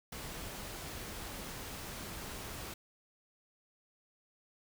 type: noise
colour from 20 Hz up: pink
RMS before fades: -44 dBFS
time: 0.12-2.74 s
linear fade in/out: 5 ms
effects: none